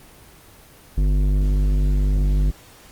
sine tone with tanh clipping, 49.31 Hz, G1, 11 cents sharp, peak -17 dBFS, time 0.97-2.51 s, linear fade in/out 10 ms, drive 13 dB, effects pink hiss -47 dBFS RMS until 2.91 s + Opus 24 kbps

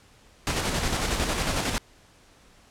pink noise with tremolo, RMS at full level -25 dBFS, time 0.47-1.78 s, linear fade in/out 0 ms, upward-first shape square, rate 11 Hz, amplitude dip 35%, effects pink hiss -56 dBFS RMS until 2.7 s + low-pass 9000 Hz 12 dB/octave

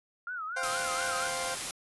sine tone with vibrato, 1369 Hz, F6, 35 cents flat, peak -34 dBFS, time 0.27-1.27 s, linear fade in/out 2 ms, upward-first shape sine, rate 4.2 Hz, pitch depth 160 cents each way
20% pulse chord, C suspended fourth, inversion none, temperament equal, 523.3 / 698.5 / 784 Hz, C5 / F5 / G5, 0 / 0 / 0 cents, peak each -31 / -32 / -34 dBFS, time 0.56-1.55 s, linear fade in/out 10 ms
white noise, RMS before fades -35 dBFS, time 0.63-1.71 s, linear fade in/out 2 ms
effects resampled to 24000 Hz

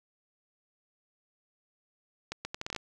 accelerating click train, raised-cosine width 0.2 ms, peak -18 dBFS, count 9, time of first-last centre 2.32-2.763 s, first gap 130 ms, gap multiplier 0.73, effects none

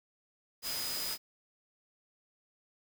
sine tone in noise, 4978 Hz, D#8, in tune, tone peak -38 dBFS, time 0.62-1.18 s, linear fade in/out 50 ms, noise white, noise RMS -38 dBFS, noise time 0.62-1.18 s, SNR -3 dB, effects none

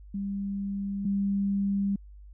sine tone pair in turn, 198.5 / 198.5 Hz, G3 / G3, +22 / +22 cents, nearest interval unison, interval 0 cents, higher neither, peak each -29 / -24 dBFS, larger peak second, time 0.14-1.05 / 1.05-1.96 s, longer neither, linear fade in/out 5 ms, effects added 50 Hz sine -45 dBFS peak until 2.33 s

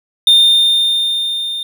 triangle tone with level ramp, 3627 Hz, A#7, 48 cents flat, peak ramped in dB -3 to -18 dBFS, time 0.27-1.63 s, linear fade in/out 2 ms, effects none

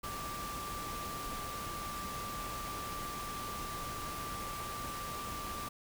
sine tone in noise, 1174.7 Hz, D6, in tune, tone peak -41 dBFS, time 0.03-5.69 s, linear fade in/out 10 ms, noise pink, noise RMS -43 dBFS, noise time 0.03-5.69 s, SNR -1 dB, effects none

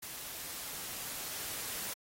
white noise with level ramp, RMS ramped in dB -44 to -39 dBFS, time 0.02-1.94 s, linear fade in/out 10 ms, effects AAC 48 kbps

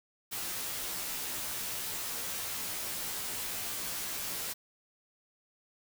white noise with comb filter, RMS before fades -37 dBFS, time 0.31-4.54 s, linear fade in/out 20 ms, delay 14 ms, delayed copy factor -0.9, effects none

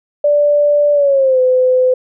sine tone with pitch glide, 585 to 509.3 Hz, D5 to C5, -7 to -47 cents, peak -8 dBFS, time 0.24-1.94 s, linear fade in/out 5 ms, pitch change -240 cents, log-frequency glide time 0.93-1.4 s, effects none

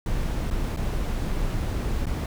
brown noise with dropouts, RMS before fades -26 dBFS, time 0.06-2.26 s, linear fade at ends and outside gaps 2 ms, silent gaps 0.502-0.509 / 0.764-0.771 / 2.057-2.067 s, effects none

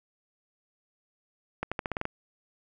accelerating click train, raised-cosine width 0.5 ms, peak -15 dBFS, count 8, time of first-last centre 1.63-2.054 s, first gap 86 ms, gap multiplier 0.88, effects none

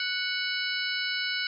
harmonic tone with a mistuned harmonic, 740 Hz, F#5, in tune, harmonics 2 / 3 / 4 / 5 / 6 / 7, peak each -32 / -34 / -35 / -36 / -37 / -37 dBFS, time 0-1.47 s, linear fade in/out 2 ms, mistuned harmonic 5, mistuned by +130 cents, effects none

